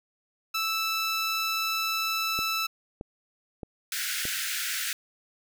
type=tone; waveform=15% pulse; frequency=1318.5 Hz; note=E6; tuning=in tune; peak=-20 dBFS; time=0.54-2.67 s; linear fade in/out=10 ms
type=click train; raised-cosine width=2 ms; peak=-23 dBFS; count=4; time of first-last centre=2.39-4.253 s; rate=1.61 Hz
type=high-pass noise; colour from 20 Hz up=pink; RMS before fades=-31 dBFS; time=3.92-4.93 s; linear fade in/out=2 ms; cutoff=1400 Hz; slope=96 dB/octave
effects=none